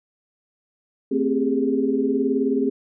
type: tone cluster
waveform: sine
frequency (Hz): 224.7 / 262.9 / 398.6 / 417.7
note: A3 / C4 / G4 / G#4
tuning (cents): +37 / +8 / +29 / +10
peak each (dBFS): -27 / -21 / -24 / -26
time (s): 1.11-2.7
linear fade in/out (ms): 10
effects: none